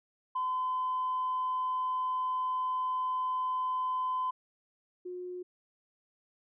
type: tone pair in turn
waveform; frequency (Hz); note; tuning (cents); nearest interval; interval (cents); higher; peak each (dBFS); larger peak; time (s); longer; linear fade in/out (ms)
sine; 1020 / 360.6; C6 / F#4; -44 / -45; octave + tritone; 1801; first; -28 / -37; first; 0.35-4.31 / 5.05-5.43; first; 10
effects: tanh soft clip ceiling -25 dBFS